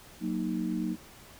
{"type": "chord", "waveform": "sine", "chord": "D# minor", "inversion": "first", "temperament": "equal", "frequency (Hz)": [185, 233.1, 311.1], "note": ["F#3", "A#3", "D#4"], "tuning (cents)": [0, 0, 0], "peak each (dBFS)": -33, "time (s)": [0.2, 0.97], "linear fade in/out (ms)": 50, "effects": ["pink hiss -52 dBFS RMS until 1.39 s"]}